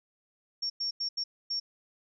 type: tone bursts at uneven times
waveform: sine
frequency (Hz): 5500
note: F8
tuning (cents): -27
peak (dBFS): -29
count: 5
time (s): 0.62-0.7 / 0.8-0.91 / 1-1.09 / 1.17-1.24 / 1.5-1.6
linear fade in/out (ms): 10
effects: none